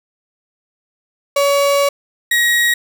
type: tone pair in turn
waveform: 35% pulse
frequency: 564 / 1897.1 Hz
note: C#5 / A#6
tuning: +30 / +30 cents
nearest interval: octave + major sixth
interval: 2100 cents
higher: second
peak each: -10 dBFS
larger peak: neither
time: 1.36-1.89 / 2.31-2.74 s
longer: first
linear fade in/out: 5 ms
effects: 7-bit